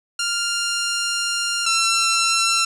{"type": "tone pair in turn", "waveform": "10% pulse", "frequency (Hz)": [1396.9, 1349.1], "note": ["F6", "E6"], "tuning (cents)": [0, 40], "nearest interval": "minor second", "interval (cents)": 60, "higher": "first", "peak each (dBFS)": [-12, -8], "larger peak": "second", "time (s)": [[0.19, 1.66], [1.66, 2.65]], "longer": "first", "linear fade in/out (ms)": 5, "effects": ["low-pass 10000 Hz 12 dB/octave", "8-bit"]}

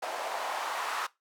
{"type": "noise with band-pass filter sweep", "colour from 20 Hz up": "white", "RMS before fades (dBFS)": -34, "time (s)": [0.02, 1.07], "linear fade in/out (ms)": 10, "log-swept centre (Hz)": [680, 1100], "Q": 2.2, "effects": ["noise-tail reverb RT60 0.2 s tail -20 dB re dry", "high-pass 400 Hz 12 dB/octave"]}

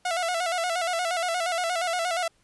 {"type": "tone with vibrato", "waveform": "sawtooth", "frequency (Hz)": 695, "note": "F5", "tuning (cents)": -9, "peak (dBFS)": -21, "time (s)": [0.05, 2.28], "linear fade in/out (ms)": 5, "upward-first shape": "square", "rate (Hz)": 8.5, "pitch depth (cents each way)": 72, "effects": ["pink hiss -65 dBFS RMS until 2.43 s", "resampled to 24000 Hz"]}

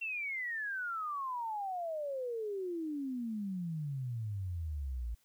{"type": "exponential sweep", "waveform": "sine", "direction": "down", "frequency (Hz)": [2735, 54.9], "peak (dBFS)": -35, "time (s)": [0.01, 5.15], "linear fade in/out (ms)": 10, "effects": ["white hiss -72 dBFS RMS until 5.24 s"]}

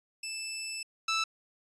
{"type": "tone pair in turn", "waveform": "15% pulse", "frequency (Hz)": [2637, 1318.5], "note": ["E7", "E6"], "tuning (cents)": [0, 0], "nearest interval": "octave", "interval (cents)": 1200, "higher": "first", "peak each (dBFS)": [-28, -21], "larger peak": "second", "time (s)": [[0.23, 0.83], [1.08, 1.24]], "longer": "first", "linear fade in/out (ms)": 5, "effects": ["resampled to 22050 Hz"]}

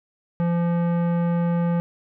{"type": "tone with tanh clipping", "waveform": "sine", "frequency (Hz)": 171.5, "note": "F3", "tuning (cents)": -31, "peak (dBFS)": -21, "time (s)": [0.4, 1.8], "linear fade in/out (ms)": 0, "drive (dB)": 16, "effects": []}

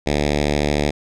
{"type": "tone with notch filter", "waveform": "5% pulse", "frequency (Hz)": 73.42, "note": "D2", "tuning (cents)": 0, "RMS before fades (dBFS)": -19, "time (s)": [0.06, 0.91], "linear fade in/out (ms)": 10, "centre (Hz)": 1100, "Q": 1.1, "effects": ["low-pass 6000 Hz 12 dB/octave"]}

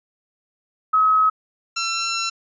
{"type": "tone pair in turn", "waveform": ["sine", "10% pulse"], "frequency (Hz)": [1278, 1350.6], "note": ["D#6", "E6"], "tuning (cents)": [46, 42], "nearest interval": "minor second", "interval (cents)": 96, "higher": "second", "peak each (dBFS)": -13, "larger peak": "neither", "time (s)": [[0.93, 1.3], [1.76, 2.3]], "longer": "second", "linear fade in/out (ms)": 10, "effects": ["resampled to 16000 Hz"]}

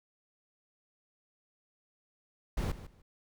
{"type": "noise with echo", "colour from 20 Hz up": "brown", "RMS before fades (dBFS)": -32, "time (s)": [2.57, 2.72], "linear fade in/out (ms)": 5, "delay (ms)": 150, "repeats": 2, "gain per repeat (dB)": -14, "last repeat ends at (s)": 3.02, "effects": []}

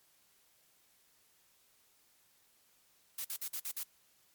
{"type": "noise bursts", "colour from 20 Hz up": "blue", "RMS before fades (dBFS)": -39, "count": 6, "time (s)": [3.18, 3.832], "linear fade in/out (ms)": 5, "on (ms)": 67, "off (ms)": 50, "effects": ["white hiss -69 dBFS RMS until 4.34 s", "MP3 96 kbps"]}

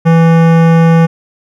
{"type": "tone with hard clipping", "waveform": "sine", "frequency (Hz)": 165.1, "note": "E3", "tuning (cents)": 3, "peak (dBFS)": -6, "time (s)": [0.05, 1.07], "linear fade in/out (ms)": 20, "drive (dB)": 18, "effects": []}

